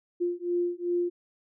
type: beating tone pair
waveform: sine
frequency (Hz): 349.2 / 351.8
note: F4 / F4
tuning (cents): 0 / +13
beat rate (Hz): 2.6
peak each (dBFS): -29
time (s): 0.2-1.1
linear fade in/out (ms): 20
effects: none